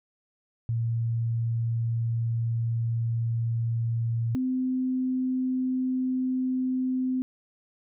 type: tone pair in turn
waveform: sine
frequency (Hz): 115.5 / 257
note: A#2 / C4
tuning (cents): -16 / -31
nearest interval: octave + major second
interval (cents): 1385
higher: second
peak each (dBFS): -24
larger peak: neither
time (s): 0.69-4.35 / 4.35-7.22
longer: first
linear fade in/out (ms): 0
effects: none